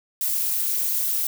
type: noise with amplitude modulation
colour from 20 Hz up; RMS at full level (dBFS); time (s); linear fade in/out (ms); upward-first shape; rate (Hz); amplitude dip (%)
violet; -20; 0.21-1.27; 2; sine; 248; 85
effects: none